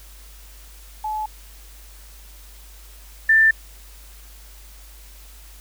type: tone pair in turn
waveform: sine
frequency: 859 / 1778.6 Hz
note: A5 / A6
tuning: -42 / +18 cents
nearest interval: octave + minor second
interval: 1260 cents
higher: second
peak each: -23 / -11 dBFS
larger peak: second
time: 1.04-1.26 / 3.29-3.51 s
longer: neither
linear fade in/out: 5 ms
effects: added 50 Hz sine -42 dBFS peak until 5.6 s + white hiss -48 dBFS RMS until 5.6 s